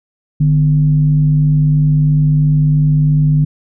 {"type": "tone with frequency modulation", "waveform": "sine", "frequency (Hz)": 150, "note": "D3", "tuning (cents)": 37, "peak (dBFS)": -8, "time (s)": [0.4, 3.45], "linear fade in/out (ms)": 10, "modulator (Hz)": 103, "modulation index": 0.36, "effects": []}